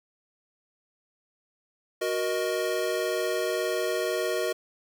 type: chord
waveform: square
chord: D# minor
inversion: first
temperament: equal with one note detuned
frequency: 370 / 471.9 / 622.3 Hz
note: F#4 / A#4 / D#5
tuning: 0 / +21 / 0 cents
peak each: -31 dBFS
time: 2.01-4.53 s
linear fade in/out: 10 ms
effects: none